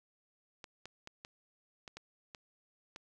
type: clicks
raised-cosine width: 0.2 ms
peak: -29 dBFS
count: 8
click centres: 0.642 / 0.856 / 1.074 / 1.249 / 1.878 / 1.97 / 2.348 / 2.961 s
effects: none